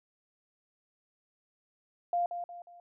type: tone with echo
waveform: sine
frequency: 698.5 Hz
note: F5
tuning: in tune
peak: -26 dBFS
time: 2.13-2.26 s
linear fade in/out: 2 ms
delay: 180 ms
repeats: 3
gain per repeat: -8 dB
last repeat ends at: 2.8 s
effects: none